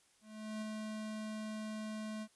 square tone with ADSR envelope, 215.8 Hz, A3, 33 cents flat, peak -39 dBFS, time 0.21-2.28 s, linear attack 410 ms, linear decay 7 ms, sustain -2 dB, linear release 58 ms, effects white hiss -70 dBFS RMS until 2.35 s + resampled to 24000 Hz

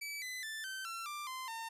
sawtooth tone with pitch steps, 2300 / 2014 / 1763.3 / 1544 / 1351.9 / 1183.7 / 1036.4 / 907.5 Hz, D7 / B6 / A6 / G6 / E6 / D6 / C6 / A#5, -37 / +33 / +3 / -27 / +43 / +13 / -17 / -47 cents, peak -37 dBFS, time 0.01-1.69 s, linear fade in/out 10 ms, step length 210 ms, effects resampled to 32000 Hz

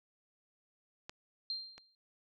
clicks, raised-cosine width 0.2 ms, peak -26 / -33 dBFS, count 2, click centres 1.095 / 1.78 s
sine tone with exponential decay, 4177 Hz, C8, 4 cents flat, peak -33 dBFS, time 1.5-1.95 s, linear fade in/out 1 ms, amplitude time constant 97 ms
effects none

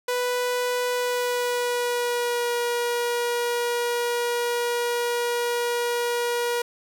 sawtooth tone with pitch glide, 493.9 to 479 Hz, B4 to A#4, 0 to +47 cents, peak -19 dBFS, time 0.08-6.62 s, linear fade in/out 5 ms, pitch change -53 cents, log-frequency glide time 0.91-2.53 s, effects none

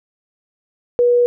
sine tone, 484.6 Hz, B4, 33 cents flat, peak -10 dBFS, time 0.99-1.26 s, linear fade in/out 0 ms, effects none

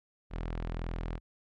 sawtooth tone, 41.55 Hz, E1, 15 cents sharp, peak -30 dBFS, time 0.3-1.2 s, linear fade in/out 50 ms, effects low-pass 3000 Hz 12 dB/octave

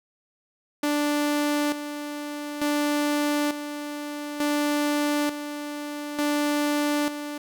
sawtooth tone with tremolo, 293.7 Hz, D4, in tune, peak -18 dBFS, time 0.83-7.38 s, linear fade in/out 5 ms, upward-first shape square, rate 0.56 Hz, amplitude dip 65%, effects none

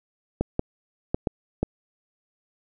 clicks, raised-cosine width 2 ms, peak -9 dBFS, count 5, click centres 0.41 / 0.594 / 1.145 / 1.272 / 1.63 s, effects none

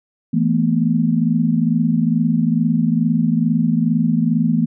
sine chord, E suspended fourth, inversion none, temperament equal with one note detuned, 164.81 / 220 / 242.3 Hz, E3 / A3 / B3, 0 / 0 / -33 cents, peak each -18 dBFS, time 0.33-4.66 s, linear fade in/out 10 ms, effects none

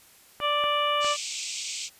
harmonic tone, 587.3 Hz, D5, in tune, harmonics 1 / 2 / 3 / 4 / 5 / 6, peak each -29 / -25 / -38 / -33 / -29 / -40 dBFS, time 0.4-1.17 s, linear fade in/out 50 ms
clicks, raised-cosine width 0.5 ms, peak -21 dBFS, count 3, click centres 0.402 / 0.64 / 1.046 s
white band-pass noise, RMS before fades -34 dBFS, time 1-1.9 s, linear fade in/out 50 ms, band 2200 to 8200 Hz, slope 96 dB/octave
effects white hiss -55 dBFS RMS until 1.99 s + resampled to 32000 Hz

